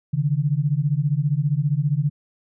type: beating tone pair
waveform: sine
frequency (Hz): 138.59 / 153.59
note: C#3 / D#3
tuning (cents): 0 / -22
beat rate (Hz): 15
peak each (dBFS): -21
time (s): 0.13-2.1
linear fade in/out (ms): 10
effects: none